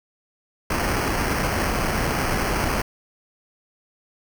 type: noise with sample-and-hold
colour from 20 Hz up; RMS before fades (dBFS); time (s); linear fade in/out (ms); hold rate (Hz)
pink; -23; 0.7-2.82; 5; 3675
effects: none